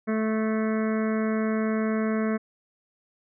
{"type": "harmonic tone", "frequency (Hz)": 218.9, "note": "A3", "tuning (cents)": -9, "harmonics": [1, 2, 3, 5, 6, 7, 8, 9, 10], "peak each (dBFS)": [-24, -30, -34, -38, -40, -41, -42, -43, -44], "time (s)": [0.07, 2.38], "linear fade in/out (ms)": 20, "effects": []}